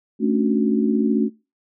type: chord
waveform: sine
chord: D major seventh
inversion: second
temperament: just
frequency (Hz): 220.2 / 275.3 / 293.7 / 367.1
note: A3 / C#4 / D4 / F#4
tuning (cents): +2 / -12 / 0 / -14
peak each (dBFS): -19 / -22 / -25 / -24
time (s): 0.19-1.3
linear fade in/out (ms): 50
effects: noise-tail reverb RT60 0.3 s tail -25 dB re dry